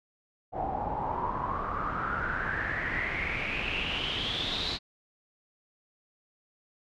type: noise with low-pass filter sweep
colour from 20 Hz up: pink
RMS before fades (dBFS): -32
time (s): 0.52-4.79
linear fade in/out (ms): 50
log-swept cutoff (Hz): 730 to 4100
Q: 8.4
effects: none